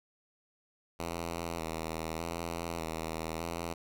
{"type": "tone with vibrato", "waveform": "5% pulse", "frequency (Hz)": 82.41, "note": "E2", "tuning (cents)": 0, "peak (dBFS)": -24, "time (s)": [0.99, 3.74], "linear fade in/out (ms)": 10, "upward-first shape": "square", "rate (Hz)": 0.83, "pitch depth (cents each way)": 36, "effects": []}